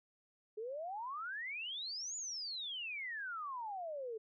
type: exponential two-way sweep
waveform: sine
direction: up then down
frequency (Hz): 415.3 to 7040 to 427.1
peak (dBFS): -40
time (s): 0.57-4.18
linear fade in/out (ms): 10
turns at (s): 2.16
effects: none